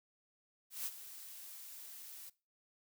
blue noise with ADSR envelope, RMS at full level -39 dBFS, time 0.7-2.3 s, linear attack 160 ms, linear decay 42 ms, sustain -12 dB, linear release 13 ms, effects noise-tail reverb RT60 0.3 s tail -20 dB re dry

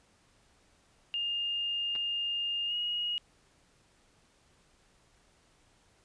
sine tone with pitch glide, 2821 to 2880 Hz, F7 to F#7, +17 to -47 cents, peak -30 dBFS, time 1.14-3.18 s, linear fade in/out 0 ms, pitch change +36 cents, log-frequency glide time 2.67-2.74 s
clicks, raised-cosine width 0.3 ms, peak -30 dBFS, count 2, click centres 1.953 / 1.961 s
effects pink hiss -66 dBFS RMS until 6.04 s + resampled to 22050 Hz

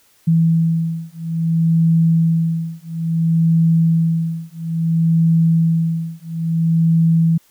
sine beating tone pair, 164 / 164.59 Hz, E3 / E3, -9 / -2 cents, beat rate 0.59 Hz, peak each -16 dBFS, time 0.27-7.38 s, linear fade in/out 10 ms, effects white hiss -55 dBFS RMS until 7.5 s

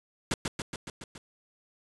pink noise with echo, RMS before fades -28 dBFS, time 0.31-0.34 s, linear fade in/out 2 ms, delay 140 ms, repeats 6, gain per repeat -3 dB, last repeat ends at 1.18 s, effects resampled to 22050 Hz

